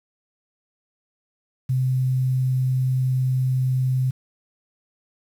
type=tone with quantisation; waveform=sine; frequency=129.3 Hz; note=C3; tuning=20 cents flat; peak=-18 dBFS; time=1.69-4.11 s; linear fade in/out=10 ms; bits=8; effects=none